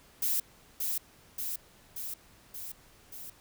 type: noise with echo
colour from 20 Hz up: violet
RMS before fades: -29 dBFS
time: 0.22-0.4 s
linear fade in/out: 5 ms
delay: 580 ms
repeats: 5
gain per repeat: -3 dB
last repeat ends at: 3.3 s
effects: pink hiss -59 dBFS RMS until 3.4 s